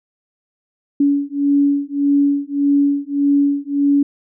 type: beating tone pair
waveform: sine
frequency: 282.7 / 284.4 Hz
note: C#4 / C#4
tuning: +34 / +45 cents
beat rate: 1.7 Hz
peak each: -16 dBFS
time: 1-4.03 s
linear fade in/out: 5 ms
effects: none